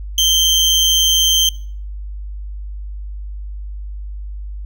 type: tone with amplitude modulation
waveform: 30% pulse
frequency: 3136 Hz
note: G7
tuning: in tune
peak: -6 dBFS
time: 0.18-1.49 s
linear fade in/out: 2 ms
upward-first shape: sine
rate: 167 Hz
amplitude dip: 50%
effects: noise-tail reverb RT60 0.5 s tail -22 dB re dry + added 50 Hz sine -25 dBFS peak until 4.65 s